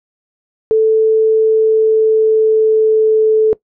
sine tone with pitch glide, 440 to 436.2 Hz, A4 to A4, 0 to -15 cents, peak -7 dBFS, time 0.71-3.53 s, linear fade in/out 0 ms, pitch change -15 cents, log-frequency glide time 1.44-3.36 s, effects noise-tail reverb RT60 0.1 s tail -20 dB re dry

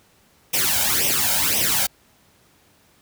white noise with flanger, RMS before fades -20 dBFS, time 0.53-1.87 s, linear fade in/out 10 ms, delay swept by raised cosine 0.34 to 1.34 ms, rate 1.9 Hz, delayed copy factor +0.8, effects pink hiss -57 dBFS RMS until 3.01 s + high-pass 60 Hz 12 dB/octave

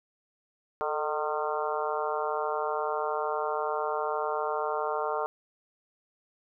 harmonic tone with a mistuned harmonic, 152.4 Hz, D#3, 36 cents flat, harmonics 3 / 4 / 5 / 6 / 7 / 8 / 9, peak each -33 / -34 / -35 / -36 / -36 / -37 / -38 dBFS, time 0.81-5.26 s, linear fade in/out 0 ms, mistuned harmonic 3, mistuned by -49 cents, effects none

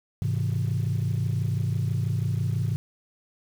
sine chord, Ab augmented, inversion none, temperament just, 103.83 / 129.78 / 162.23 Hz, Ab2 / C3 / E3, 0 / -14 / -27 cents, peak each -25 / -26 / -29 dBFS, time 0.22-2.76 s, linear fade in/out 0 ms, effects tanh soft clip ceiling -18 dBFS + 8-bit

